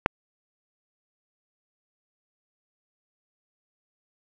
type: click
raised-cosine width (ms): 0.5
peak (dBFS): -3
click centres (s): 0.061
effects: none